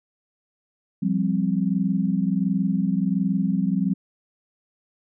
sine chord, F suspended second, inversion none, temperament equal, 174.61 / 196 / 261.6 Hz, F3 / G3 / C4, 0 / 0 / 0 cents, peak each -24 / -22 / -27 dBFS, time 1.02-3.94 s, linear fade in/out 10 ms, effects none

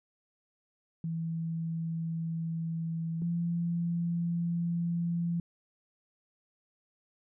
sine tone pair in turn, 164.2 / 170.55 Hz, E3 / F3, -6 / -41 cents, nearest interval minor second, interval 65 cents, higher second, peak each -31 / -28 dBFS, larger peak second, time 1.04-3.22 / 3.22-5.4 s, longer neither, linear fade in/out 2 ms, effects none

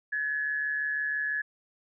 sine tone with amplitude modulation, 1700 Hz, G#6, 40 cents sharp, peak -25 dBFS, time 0.12-1.42 s, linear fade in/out 10 ms, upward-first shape sine, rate 146 Hz, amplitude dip 50%, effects none

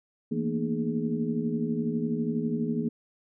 sine tone cluster, 163.9 / 224.7 / 236.8 / 306.8 / 418.6 Hz, E3 / A3 / A#3 / D#4 / G#4, -10 / +37 / +27 / -24 / +14 cents, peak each -33 / -32 / -29 / -37 / -35 dBFS, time 0.31-2.89 s, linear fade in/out 10 ms, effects none

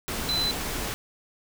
sine tone in noise, 4025 Hz, B7, 32 cents sharp, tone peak -24 dBFS, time 0.29-0.51 s, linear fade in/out 0 ms, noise pink, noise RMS -31 dBFS, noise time 0.08-0.94 s, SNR +4 dB, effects none

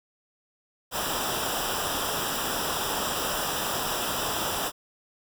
pink noise with comb filter, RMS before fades -29 dBFS, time 0.91-4.72 s, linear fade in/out 50 ms, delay 0.46 ms, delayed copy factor -0.8, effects none

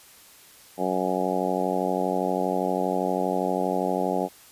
harmonic tone, 92.5 Hz, F#2, in tune, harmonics 2 / 3 / 4 / 5 / 6 / 7 / 8 / 9, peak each -31 / -31 / -31 / -31 / -31 / -31 / -31 / -31 dBFS, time 0.77-4.29 s, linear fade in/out 50 ms, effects white hiss -51 dBFS RMS until 4.51 s + resampled to 32000 Hz

